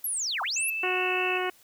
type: linear two-way sweep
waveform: sine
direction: down then up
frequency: 12000 to 690 to 12000 Hz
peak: -27 dBFS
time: 0.04-0.7 s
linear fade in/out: 2 ms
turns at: 0.42 s
type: tone with vibrato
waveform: sine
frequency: 2637 Hz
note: E7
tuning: in tune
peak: -28 dBFS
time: 0.56-1.38 s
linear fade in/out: 5 ms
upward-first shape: sine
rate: 4.8 Hz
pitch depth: 8 cents each way
type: harmonic tone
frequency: 366.7 Hz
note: F#4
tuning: 15 cents flat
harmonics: 1 / 2 / 3 / 4 / 5 / 6 / 7 / 8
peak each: -30 / -33 / -35 / -36 / -37 / -38 / -38 / -39 dBFS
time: 0.83-1.5 s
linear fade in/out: 5 ms
effects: white hiss -58 dBFS RMS until 1.63 s